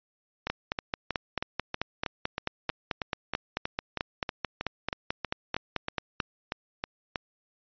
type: two click trains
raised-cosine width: 0.3 ms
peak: -14 / -12 dBFS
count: 22 / 27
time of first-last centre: 0.47-7.158 / 0.5-6.202 s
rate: 3.14 / 4.56 Hz
effects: resampled to 11025 Hz